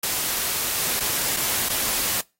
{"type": "noise with dropouts", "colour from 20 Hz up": "white", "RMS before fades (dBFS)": -24, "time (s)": [0.03, 2.21], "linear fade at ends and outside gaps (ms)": 5, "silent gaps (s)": [[0.996, 1.004], [1.365, 1.369], [1.688, 1.699]], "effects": ["noise-tail reverb RT60 0.3 s tail -26 dB re dry", "AAC 48 kbps"]}